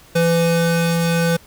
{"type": "tone pair together", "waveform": "square", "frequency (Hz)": [168, 503.4], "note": ["E3", "B4"], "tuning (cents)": [33, 33], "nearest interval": "octave + perfect fifth", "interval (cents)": 1900, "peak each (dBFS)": [-17, -19], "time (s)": [0.15, 1.37], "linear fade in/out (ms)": 10, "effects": ["pink hiss -47 dBFS RMS until 1.46 s"]}